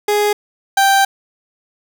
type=tone pair in turn; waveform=30% pulse; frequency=415.3 / 784 Hz; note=G#4 / G5; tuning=0 / 0 cents; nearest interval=major seventh; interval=1100 cents; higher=second; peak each=-10 / -7 dBFS; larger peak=second; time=0.08-0.33 / 0.77-1.05 s; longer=second; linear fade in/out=5 ms; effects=none